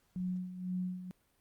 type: tone with tremolo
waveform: sine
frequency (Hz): 182.4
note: F#3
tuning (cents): -24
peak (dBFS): -32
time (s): 0.16-1.11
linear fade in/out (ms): 0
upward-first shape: sine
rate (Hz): 2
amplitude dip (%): 70
effects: pink hiss -73 dBFS RMS until 1.4 s + Opus 48 kbps